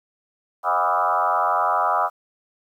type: tone with frequency modulation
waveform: sine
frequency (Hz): 989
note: B5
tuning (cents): +2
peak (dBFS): -17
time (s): 0.63-2.1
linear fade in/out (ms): 50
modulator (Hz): 88.1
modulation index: 4
effects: 9-bit